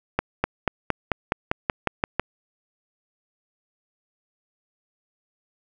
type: accelerating click train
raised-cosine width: 0.5 ms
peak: -5 dBFS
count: 11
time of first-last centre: 0.19-2.196 s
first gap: 250 ms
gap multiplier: 0.95
effects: none